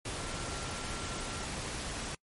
sine tone in noise, 1365 Hz, F6, 40 cents flat, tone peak -47 dBFS, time 0.19-1.44 s, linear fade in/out 5 ms, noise pink, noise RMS -38 dBFS, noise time 0.05-2.15 s, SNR -12 dB, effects noise-tail reverb RT60 0.1 s tail -25 dB re dry + MP3 48 kbps

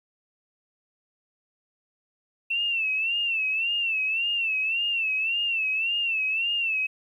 sine tone with vibrato, 2683 Hz, E7, 30 cents sharp, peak -23 dBFS, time 2.5-6.87 s, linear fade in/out 10 ms, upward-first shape sine, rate 1.8 Hz, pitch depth 96 cents each way, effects 10-bit

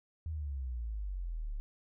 sine exponential sweep, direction down, 82.4 to 34.65 Hz, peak -35 dBFS, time 0.26-1.6 s, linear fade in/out 0 ms, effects none

